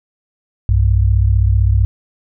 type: tone pair together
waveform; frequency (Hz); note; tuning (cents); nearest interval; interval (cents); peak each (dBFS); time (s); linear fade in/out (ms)
sine; 62.4 / 98; B1 / G2; +19 / 0; minor sixth; 781; -12; 0.69-1.85; 0
effects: none